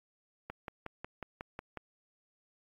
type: click train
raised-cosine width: 0.5 ms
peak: -25 dBFS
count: 8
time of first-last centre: 0.5-1.773 s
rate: 5.5 Hz
effects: AAC 64 kbps